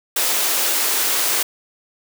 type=high-pass noise; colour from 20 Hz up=white; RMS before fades=-19 dBFS; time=0.16-1.43 s; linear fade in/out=5 ms; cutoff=290 Hz; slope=24 dB/octave; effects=none